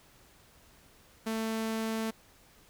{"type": "tone", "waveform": "sawtooth", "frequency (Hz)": 222.4, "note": "A3", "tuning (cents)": 19, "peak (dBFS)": -27, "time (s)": [1.26, 2.11], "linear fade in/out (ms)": 10, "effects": ["pink hiss -60 dBFS RMS until 2.69 s"]}